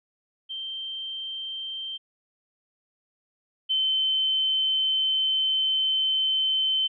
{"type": "tone pair in turn", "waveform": "sine", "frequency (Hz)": [3136, 3077], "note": ["G7", "G7"], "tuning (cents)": [0, -33], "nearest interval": "unison", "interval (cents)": 33, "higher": "first", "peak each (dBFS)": [-31, -21], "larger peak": "second", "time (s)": [[0.49, 1.98], [3.69, 6.88]], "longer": "second", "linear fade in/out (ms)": 20, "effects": []}